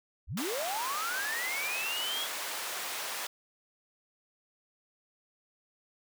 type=linear sweep; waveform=sine; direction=up; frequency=41.2 to 3396 Hz; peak=-33 dBFS; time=0.27-2.28 s; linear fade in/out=50 ms
type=high-pass noise; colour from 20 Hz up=pink; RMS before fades=-37 dBFS; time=0.37-3.27 s; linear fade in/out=5 ms; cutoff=770 Hz; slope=12 dB/octave
effects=none